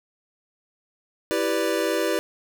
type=chord; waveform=square; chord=E minor seventh; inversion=none; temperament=equal; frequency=329.6 / 392 / 493.9 / 587.3 Hz; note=E4 / G4 / B4 / D5; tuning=0 / 0 / 0 / 0 cents; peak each=-28 dBFS; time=1.31-2.19 s; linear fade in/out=0 ms; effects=none